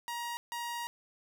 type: tone bursts at uneven times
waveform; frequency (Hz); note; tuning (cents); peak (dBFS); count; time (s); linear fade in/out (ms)
sawtooth; 947; A#5; +27; -32; 2; 0.08-0.37 / 0.52-0.87; 0
effects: none